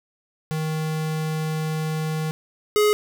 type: tone pair in turn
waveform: square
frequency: 156.8 / 420.1 Hz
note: D#3 / G#4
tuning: +14 / +20 cents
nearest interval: octave + perfect fourth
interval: 1706 cents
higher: second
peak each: -24 / -16 dBFS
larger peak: second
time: 0.51-2.31 / 2.76-2.93 s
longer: first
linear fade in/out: 0 ms
effects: none